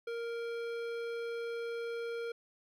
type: tone with hard clipping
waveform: sine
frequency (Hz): 466.2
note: A#4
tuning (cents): 0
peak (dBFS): -38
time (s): 0.07-2.32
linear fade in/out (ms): 5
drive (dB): 14
effects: none